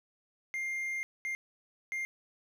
triangle tone bursts at uneven times, 2110 Hz, C7, 14 cents sharp, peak -31 dBFS, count 3, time 0.54-1.03 / 1.25-1.35 / 1.92-2.05 s, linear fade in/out 0 ms, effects none

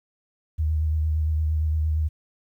sine tone with vibrato, 77.78 Hz, D#2, in tune, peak -20 dBFS, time 0.58-2.09 s, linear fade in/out 20 ms, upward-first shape triangle, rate 8.7 Hz, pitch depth 36 cents each way, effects 10-bit

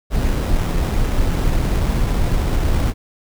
brown noise with sample-and-hold, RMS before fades -17 dBFS, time 0.1-2.94 s, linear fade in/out 50 ms, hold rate 4410 Hz, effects none

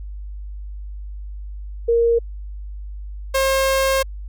sine / sawtooth tone pair in turn, 466.2 / 535.7 Hz, A#4 / C5, 0 / +41 cents, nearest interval major second, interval 241 cents, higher second, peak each -13 / -12 dBFS, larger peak second, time 1.88-2.19 / 3.34-4.03 s, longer second, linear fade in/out 10 ms, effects added 50 Hz sine -29 dBFS peak until 4.28 s

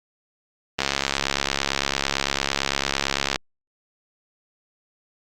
click train, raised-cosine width 0.2 ms, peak -3 dBFS, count 178, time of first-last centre 0.79-3.359 s, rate 68.9 Hz, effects Opus 32 kbps

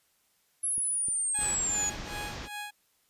sine exponential sweep, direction down, 11000 to 6770 Hz, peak -27 dBFS, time 0.63-1.9 s, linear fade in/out 10 ms
click train, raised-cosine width 3 ms, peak -33 dBFS, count 6, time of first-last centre 0.78-2.304 s, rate 3.28 Hz
15% pulse tone with tremolo, 830.6 Hz, G#5, in tune, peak -29 dBFS, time 1.34-2.71 s, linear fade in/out 10 ms, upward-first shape sine, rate 2.6 Hz, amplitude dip 95%
pink low-pass noise, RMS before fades -40 dBFS, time 1.38-2.49 s, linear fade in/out 50 ms, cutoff 6600 Hz, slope 48 dB/octave
effects white hiss -70 dBFS RMS until 3.09 s + resampled to 32000 Hz

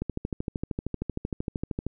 click train, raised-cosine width 3 ms, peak -16 dBFS, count 25, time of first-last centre 0.02-1.866 s, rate 13 Hz, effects none

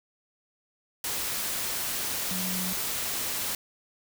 sine tone in noise, 184.1 Hz, F#3, 8 cents flat, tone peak -33 dBFS, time 2.31-2.73 s, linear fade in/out 2 ms, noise white, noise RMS -31 dBFS, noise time 1.04-3.55 s, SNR -5 dB, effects none

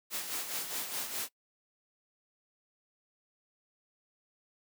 white noise with tremolo, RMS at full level -35 dBFS, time 0.1-1.29 s, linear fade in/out 50 ms, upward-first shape sine, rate 4.8 Hz, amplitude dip 55%, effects noise-tail reverb RT60 0.1 s tail -22 dB re dry + high-pass 200 Hz 12 dB/octave

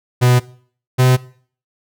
45% pulse tone pair in turn, 124.2 / 127.69 Hz, B2 / C3, +10 / -42 cents, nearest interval unison, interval 48 cents, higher second, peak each -9 dBFS, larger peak neither, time 0.21-0.4 / 0.98-1.17 s, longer neither, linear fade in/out 20 ms, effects noise-tail reverb RT60 0.5 s tail -20 dB re dry

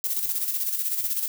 violet noise with tremolo, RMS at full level -25 dBFS, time 0.04-1.28 s, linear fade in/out 0 ms, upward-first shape square, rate 16 Hz, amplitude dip 50%, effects none

